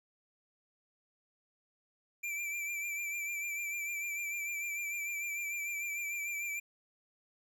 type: tone with vibrato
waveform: square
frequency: 2349 Hz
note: D7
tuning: in tune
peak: -36 dBFS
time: 2.23-6.6 s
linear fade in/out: 10 ms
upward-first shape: triangle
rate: 6.7 Hz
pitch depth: 46 cents each way
effects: 12-bit